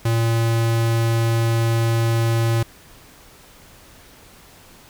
square tone, 114.8 Hz, A#2, 26 cents flat, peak -17 dBFS, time 0.05-2.63 s, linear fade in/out 5 ms, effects pink hiss -47 dBFS RMS until 4.89 s

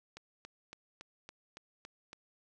click train, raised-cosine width 0.2 ms, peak -30 dBFS, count 8, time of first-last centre 0.17-2.131 s, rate 3.57 Hz, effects none

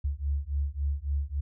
sine beating tone pair, 69.3 / 72.9 Hz, C#2 / D2, 0 / -12 cents, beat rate 3.6 Hz, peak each -30 dBFS, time 0.04-1.41 s, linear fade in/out 10 ms, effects none

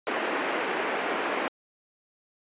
pink band-pass noise, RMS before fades -29 dBFS, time 0.07-1.48 s, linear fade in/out 0 ms, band 300 to 2600 Hz, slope 24 dB/octave, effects resampled to 8000 Hz

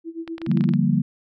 sine tone with tremolo, 329.6 Hz, E4, in tune, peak -26 dBFS, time 0.04-0.74 s, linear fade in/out 50 ms, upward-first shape sine, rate 7.9 Hz, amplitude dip 90%
clicks, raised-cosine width 0.3 ms, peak -20 dBFS, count 10, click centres 0.277 / 0.381 / 0.417 / 0.464 / 0.515 / 0.573 / 0.609 / 0.64 / 0.69 / 0.737 s
sine chord, G minor seventh, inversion second, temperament equal, 146.83 / 174.61 / 196 / 233.1 Hz, D3 / F3 / G3 / Bb3, 0 / 0 / 0 / 0 cents, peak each -22 dBFS, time 0.47-1.02 s, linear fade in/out 10 ms
effects none

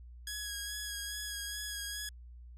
10% pulse tone with vibrato, 1661.2 Hz, G#6, in tune, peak -29 dBFS, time 0.27-2.09 s, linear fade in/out 2 ms, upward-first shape sine, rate 2.4 Hz, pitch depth 23 cents each way, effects added 60 Hz sine -48 dBFS peak until 2.57 s

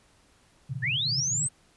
pink band-pass noise, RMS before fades -35 dBFS, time 0.69-1.47 s, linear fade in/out 10 ms, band 110 to 160 Hz, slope 96 dB/octave
sine linear sweep, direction up, 1661.2 to 8430 Hz, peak -25 dBFS, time 0.82-1.49 s, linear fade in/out 20 ms
effects pink hiss -62 dBFS RMS until 1.76 s + resampled to 24000 Hz

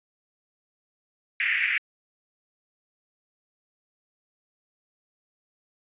pink band-pass noise, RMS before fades -25 dBFS, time 1.4-1.78 s, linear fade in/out 2 ms, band 1800 to 2500 Hz, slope 48 dB/octave, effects resampled to 8000 Hz

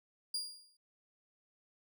35% pulse tone with exponential decay, 4822 Hz, D8, 45 cents sharp, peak -31 dBFS, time 0.34-0.77 s, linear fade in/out 5 ms, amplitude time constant 93 ms, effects none

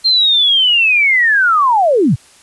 sine linear sweep, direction down, 4205 to 89.2 Hz, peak -8 dBFS, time 0.04-2.16 s, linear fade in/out 20 ms, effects white hiss -45 dBFS RMS until 2.42 s + resampled to 24000 Hz

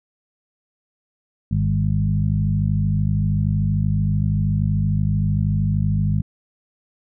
harmonic tone with a mistuned harmonic, 50.5 Hz, G#1, 48 cents flat, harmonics 1 / 2 / 3 / 4, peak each -26 / -20 / -21 / -25 dBFS, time 1.51-6.22 s, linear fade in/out 5 ms, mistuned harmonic 3, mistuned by +29 cents, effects none

